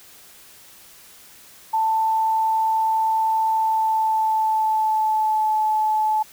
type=tone with pitch glide; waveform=sine; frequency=885 to 863.8 Hz; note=A5 to A5; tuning=+10 to -32 cents; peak=-17 dBFS; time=1.73-6.23 s; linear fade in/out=10 ms; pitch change=-42 cents; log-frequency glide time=3.52-5.57 s; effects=white hiss -47 dBFS RMS until 6.32 s